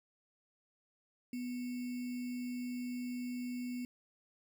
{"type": "tone with sample-and-hold", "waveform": "sine", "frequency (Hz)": 246.9, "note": "B3", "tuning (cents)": 0, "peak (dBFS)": -37, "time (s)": [1.33, 3.85], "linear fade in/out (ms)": 2, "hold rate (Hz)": 2450, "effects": []}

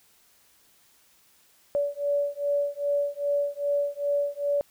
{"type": "beating tone pair", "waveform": "sine", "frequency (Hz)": [572, 574.5], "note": ["D5", "D5"], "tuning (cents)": [-46, -38], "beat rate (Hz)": 2.5, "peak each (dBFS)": -27, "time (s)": [1.75, 4.61], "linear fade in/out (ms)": 0, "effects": ["white hiss -61 dBFS RMS until 4.7 s"]}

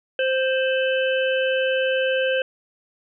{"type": "harmonic tone with a mistuned harmonic", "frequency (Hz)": 523.3, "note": "C5", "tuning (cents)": 0, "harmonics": [1, 3, 5, 6], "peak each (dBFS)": [-20, -26, -29, -30], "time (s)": [0.19, 2.42], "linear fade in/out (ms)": 2, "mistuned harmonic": 6, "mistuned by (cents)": -61, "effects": []}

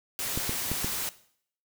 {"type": "noise", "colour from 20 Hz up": "white", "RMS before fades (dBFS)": -32, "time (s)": [0.19, 1.09], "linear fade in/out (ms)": 0}
{"type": "clicks", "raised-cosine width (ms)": 3, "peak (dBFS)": -18, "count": 4, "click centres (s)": [0.375, 0.494, 0.716, 0.845]}
{"effects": ["noise-tail reverb RT60 0.6 s tail -17 dB re dry"]}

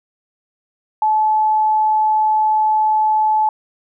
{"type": "tone", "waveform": "sine", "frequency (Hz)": 863, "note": "A5", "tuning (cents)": -34, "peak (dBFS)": -12, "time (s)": [1.02, 3.49], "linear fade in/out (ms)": 2, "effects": []}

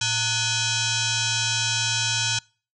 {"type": "tone with frequency modulation", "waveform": "sine", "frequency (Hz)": 1480, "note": "F#6", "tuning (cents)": 0, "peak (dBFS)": -21, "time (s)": [0.01, 2.39], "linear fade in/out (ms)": 5, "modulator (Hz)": 797, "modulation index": 7.1, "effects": ["noise-tail reverb RT60 0.4 s tail -26 dB re dry"]}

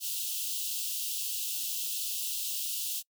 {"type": "high-pass noise", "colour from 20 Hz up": "white", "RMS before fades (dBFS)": -34, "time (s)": [0, 3.03], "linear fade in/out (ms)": 50, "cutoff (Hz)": 2700, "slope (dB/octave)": 96, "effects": ["noise-tail reverb RT60 0.1 s tail -25 dB re dry"]}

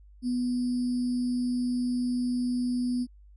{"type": "tone with sample-and-hold", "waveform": "sine", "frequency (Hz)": 246.9, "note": "B3", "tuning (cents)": 0, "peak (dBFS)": -25, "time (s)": [0.22, 3.07], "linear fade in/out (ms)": 50, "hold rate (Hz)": 4900, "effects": ["added 50 Hz sine -50 dBFS peak until 3.36 s", "resampled to 24000 Hz"]}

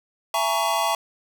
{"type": "chord", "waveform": "square", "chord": "A# half-diminished seventh", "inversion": "second", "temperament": "just", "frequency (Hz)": [671.3, 839.1, 932.3, 1118.8], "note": ["E5", "G#5", "A#5", "C#6"], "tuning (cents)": [31, 18, 0, 16], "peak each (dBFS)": -27, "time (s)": [0.34, 0.95], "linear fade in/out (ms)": 2, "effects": []}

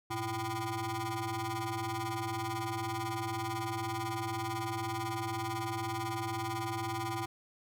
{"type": "ring-modulated tone", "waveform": "20% pulse", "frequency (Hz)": 220, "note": "A3", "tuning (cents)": 0, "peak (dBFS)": -26, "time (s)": [0.1, 7.26], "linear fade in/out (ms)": 10, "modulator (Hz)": 559, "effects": []}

